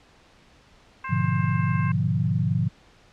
harmonic tone, 529 Hz, C5, 19 cents sharp, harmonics 2 / 3 / 4 / 5, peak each -32 / -36 / -38 / -40 dBFS, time 1.04-1.92 s, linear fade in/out 5 ms
sine chord, G# diminished seventh, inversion none, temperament equal with one note detuned, 103.83 / 123.47 / 148.8 / 174.61 Hz, G#2 / B2 / D3 / F3, 0 / 0 / +23 / 0 cents, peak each -26 dBFS, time 1.09-2.69 s, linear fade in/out 20 ms
effects pink hiss -55 dBFS RMS until 3.12 s + low-pass 5000 Hz 12 dB/octave

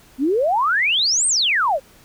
sine exponential two-way sweep, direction up then down, 246.9 to 8870 to 503 Hz, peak -15 dBFS, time 0.18-1.8 s, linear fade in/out 50 ms, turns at 1.27 s, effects pink hiss -50 dBFS RMS until 2.04 s

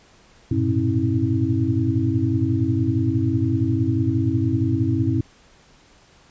sine tone cluster, 96.8 / 111.9 / 122.8 / 268.1 / 323.3 Hz, G2 / A2 / B2 / C4 / E4, -21 / +30 / -9 / +42 / -34 cents, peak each -24 dBFS, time 0.51-5.21 s, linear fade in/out 5 ms, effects pink hiss -53 dBFS RMS until 6.3 s + resampled to 16000 Hz

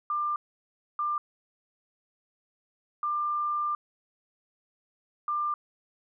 sine tone bursts at uneven times, 1193 Hz, D6, 27 cents sharp, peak -26 dBFS, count 4, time 0.1-0.36 / 0.99-1.18 / 3.03-3.75 / 5.28-5.54 s, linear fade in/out 2 ms, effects none

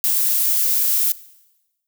violet noise, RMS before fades -18 dBFS, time 0.04-1.12 s, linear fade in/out 0 ms, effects noise-tail reverb RT60 1.0 s tail -19 dB re dry

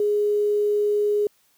sine tone with quantisation, 415.3 Hz, G#4, in tune, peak -18 dBFS, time 0-1.27 s, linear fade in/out 2 ms, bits 8, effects white hiss -63 dBFS RMS until 1.57 s

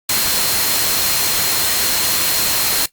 sine tone in noise, 4191 Hz, C8, 2 cents sharp, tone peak -23 dBFS, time 0.09-2.86 s, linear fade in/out 5 ms, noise white, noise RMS -17 dBFS, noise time 0.09-2.86 s, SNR -9 dB, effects noise-tail reverb RT60 0.1 s tail -17 dB re dry + Opus 48 kbps

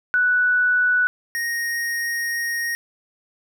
sine / square tone pair in turn, 1481 / 1866.3 Hz, F#6 / A#6, +1 / +2 cents, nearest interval major third, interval 401 cents, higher second, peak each -15 / -23 dBFS, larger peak first, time 0.14-1.07 / 1.35-2.75 s, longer second, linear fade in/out 0 ms, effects none

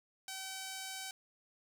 5% pulse tone, 766 Hz, G5, 40 cents flat, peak -30 dBFS, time 0.28-1.11 s, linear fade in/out 2 ms, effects none

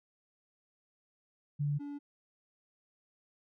sine / triangle tone pair in turn, 145.2 / 287.3 Hz, D3 / D4, -19 / -38 cents, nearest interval octave, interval 1181 cents, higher second, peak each -29 / -37 dBFS, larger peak first, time 1.59-1.79 / 1.79-1.99 s, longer neither, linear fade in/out 20 ms, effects none

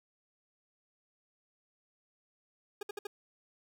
40% pulse tone bursts, 410.2 Hz, G#4, 21 cents flat, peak -36 dBFS, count 4, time 2.81-3.07 s, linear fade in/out 5 ms, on 20 ms, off 60 ms, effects none

